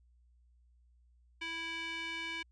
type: tone with band-pass filter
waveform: square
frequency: 329.6 Hz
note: E4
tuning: in tune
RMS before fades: -40 dBFS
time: 1.41-2.43 s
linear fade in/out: 10 ms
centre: 2500 Hz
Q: 3.1
effects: added 60 Hz sine -63 dBFS peak until 2.51 s + resampled to 22050 Hz